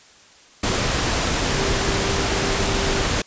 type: tone in noise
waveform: sine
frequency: 392 Hz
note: G4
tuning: in tune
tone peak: -28 dBFS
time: 1.55-3.04 s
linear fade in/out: 5 ms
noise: pink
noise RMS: -21 dBFS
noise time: 0.63-3.22 s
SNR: -10 dB
effects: white hiss -49 dBFS RMS until 3.26 s + resampled to 16000 Hz